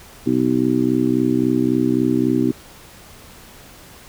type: harmonic tone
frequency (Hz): 63.7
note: C2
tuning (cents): -46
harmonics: 2 / 3 / 4 / 5 / 6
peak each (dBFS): -26 / -28 / -18 / -19 / -23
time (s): 0.26-2.52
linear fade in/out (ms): 10
effects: pink hiss -43 dBFS RMS until 4.08 s